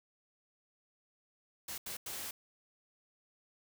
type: noise bursts at uneven times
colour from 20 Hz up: white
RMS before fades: -42 dBFS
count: 3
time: 1.68-1.78 / 1.86-1.97 / 2.06-2.31 s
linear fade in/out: 5 ms
effects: none